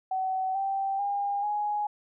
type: tone with pitch steps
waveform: sine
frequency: 756 / 780.9 / 806.5 / 833 Hz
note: F#5 / G5 / G5 / G#5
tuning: +37 / -7 / +49 / +5 cents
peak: -26 dBFS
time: 0.11-1.87 s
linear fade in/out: 5 ms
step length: 440 ms
effects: none